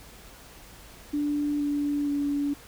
sine tone with pitch steps, 292.5 / 289.5 / 286.5 Hz, D4 / D4 / D4, -7 / -25 / -43 cents, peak -24 dBFS, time 1.13-2.54 s, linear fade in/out 10 ms, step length 470 ms, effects added 50 Hz sine -54 dBFS peak until 2.67 s + pink hiss -49 dBFS RMS until 2.67 s

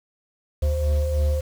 sine tone cluster, 71.3 / 74.5 / 522 Hz, C#2 / D2 / C5, +49 / +25 / -4 cents, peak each -26 / -18 / -26 dBFS, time 0.62-1.41 s, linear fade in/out 10 ms, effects tanh soft clip ceiling -15 dBFS + 7-bit

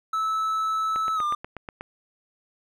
triangle tone with pitch glide, 1306 to 1197.6 Hz, E6 to D6, -17 to +33 cents, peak -21 dBFS, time 0.13-1.35 s, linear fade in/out 5 ms, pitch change -150 cents, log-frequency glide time 1.15-1.24 s
click train, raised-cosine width 0.5 ms, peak -20 dBFS, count 8, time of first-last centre 0.96-1.81 s, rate 8.24 Hz
effects none

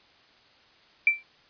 sine tone with exponential decay, 2342 Hz, D7, 5 cents flat, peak -13 dBFS, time 1.07-1.23 s, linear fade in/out 2 ms, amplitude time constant 33 ms, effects white hiss -58 dBFS RMS until 1.49 s + resampled to 11025 Hz

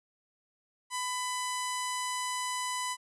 sawtooth tone with low-pass filter, 1000 Hz, B5, 21 cents sharp, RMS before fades -34 dBFS, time 0.9-2.97 s, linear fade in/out 50 ms, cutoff 8900 Hz, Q 3, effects none

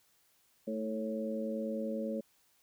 harmonic tone with a mistuned harmonic, 110 Hz, A2, in tune, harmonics 2 / 3 / 4 / 5, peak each -36 / -44 / -42 / -38 dBFS, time 0.67-2.21 s, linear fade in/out 10 ms, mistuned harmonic 3, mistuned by -42 cents, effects white hiss -70 dBFS RMS until 2.62 s

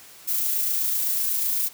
violet noise with amplitude modulation, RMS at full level -23 dBFS, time 0.27-1.69 s, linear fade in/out 20 ms, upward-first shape sine, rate 27.9 Hz, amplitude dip 25%, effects white hiss -47 dBFS RMS until 1.73 s + high-pass 60 Hz 12 dB/octave

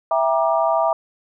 sine chord, E half-diminished seventh, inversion none, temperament just, 659.3 / 791.1 / 949.3 / 1186.7 Hz, E5 / G5 / Bb5 / D6, 0 / +16 / +31 / +18 cents, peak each -18 / -23 / -22 / -24 dBFS, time 0.11-0.93 s, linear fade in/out 2 ms, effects none

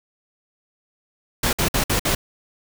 pink noise bursts, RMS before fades -20 dBFS, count 5, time 1.43-2.15 s, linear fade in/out 5 ms, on 100 ms, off 55 ms, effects none

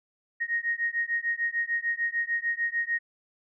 sine beating tone pair, 1864.7 / 1871.4 Hz, A#6 / A#6, 0 / +6 cents, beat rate 6.7 Hz, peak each -29 dBFS, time 0.4-2.99 s, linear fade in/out 20 ms, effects none

